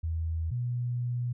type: tone pair in turn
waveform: sine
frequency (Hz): 81.4 / 121.96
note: E2 / B2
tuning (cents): -21 / -21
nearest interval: perfect fifth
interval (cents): 700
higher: second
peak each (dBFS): -28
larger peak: neither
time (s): 0.03-0.51 / 0.51-1.33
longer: second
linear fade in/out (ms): 10
effects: none